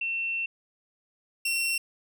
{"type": "tone pair in turn", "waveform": ["sine", "sawtooth"], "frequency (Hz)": [2700, 2722], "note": ["E7", "F7"], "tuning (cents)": [41, -45], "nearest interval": "unison", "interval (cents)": 14, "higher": "second", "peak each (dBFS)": [-27, -22], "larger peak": "second", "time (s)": [[0.01, 0.46], [1.45, 1.78]], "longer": "first", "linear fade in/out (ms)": 5, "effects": []}